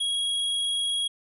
square tone, 3308 Hz, G#7, 8 cents flat, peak -25 dBFS, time 0-1.08 s, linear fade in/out 10 ms, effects resampled to 32000 Hz

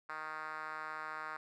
5% pulse tone with band-pass filter, 155.56 Hz, D#3, in tune, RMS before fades -43 dBFS, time 0.09-1.37 s, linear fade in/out 5 ms, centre 1300 Hz, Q 2.2, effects none

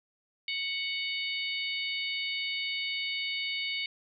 harmonic tone with a mistuned harmonic, 740 Hz, F#5, in tune, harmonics 3 / 4 / 5 / 6, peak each -34 / -36 / -38 / -40 dBFS, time 0.48-3.86 s, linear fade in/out 2 ms, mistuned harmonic 6, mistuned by +17 cents, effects none

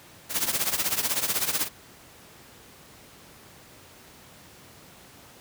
white noise with tremolo, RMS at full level -23 dBFS, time 0.29-1.69 s, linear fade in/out 50 ms, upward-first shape triangle, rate 16 Hz, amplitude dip 85%, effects pink hiss -50 dBFS RMS until 5.4 s + high-pass 80 Hz 12 dB/octave

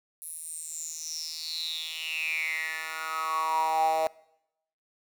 10% pulse tone with high-pass filter sweep, 159.5 Hz, D#3, 43 cents sharp, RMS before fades -31 dBFS, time 0.22-4.07 s, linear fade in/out 0 ms, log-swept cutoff 11000 to 670 Hz, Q 9.6, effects noise-tail reverb RT60 0.8 s tail -22 dB re dry

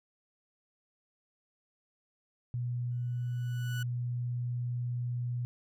sine tone, 121.9 Hz, B2, 22 cents flat, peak -31 dBFS, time 2.54-5.45 s, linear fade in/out 0 ms
30% pulse tone with exponential growth, 1480 Hz, F#6, in tune, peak -35 dBFS, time 2.91-3.83 s, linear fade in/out 5 ms, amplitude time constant 200 ms
effects none

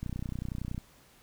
click train, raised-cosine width 5 ms, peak -23 dBFS, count 24, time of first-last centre 0.03-0.779 s, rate 30.7 Hz, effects pink hiss -60 dBFS RMS until 1.22 s

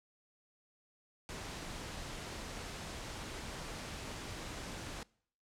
pink noise, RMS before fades -44 dBFS, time 1.29-5.03 s, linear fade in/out 0 ms, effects noise-tail reverb RT60 0.6 s tail -24 dB re dry + low-pass 8000 Hz 12 dB/octave

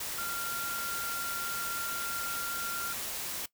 sine tone in noise, 1386 Hz, F6, 14 cents flat, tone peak -35 dBFS, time 0.18-2.93 s, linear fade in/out 5 ms, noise white, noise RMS -37 dBFS, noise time 0-3.46 s, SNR -1 dB, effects noise-tail reverb RT60 0.1 s tail -19 dB re dry

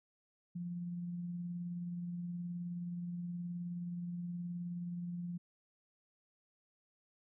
sine tone with tremolo, 174.61 Hz, F3, in tune, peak -37 dBFS, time 0.55-5.38 s, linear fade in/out 10 ms, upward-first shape triangle, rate 19 Hz, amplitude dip 30%, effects none

